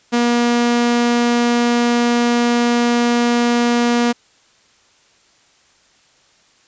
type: tone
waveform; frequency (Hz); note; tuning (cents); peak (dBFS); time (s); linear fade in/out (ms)
sawtooth; 238.8; A#3; +42; -9; 0.12-4.13; 20
effects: white hiss -54 dBFS RMS until 6.67 s + resampled to 16000 Hz